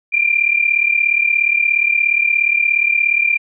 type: tone pair together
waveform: sine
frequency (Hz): 2365 / 2402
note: D7 / D7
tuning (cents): +12 / +38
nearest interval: unison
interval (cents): 26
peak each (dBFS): -15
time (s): 0.12-3.38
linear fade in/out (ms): 20
effects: none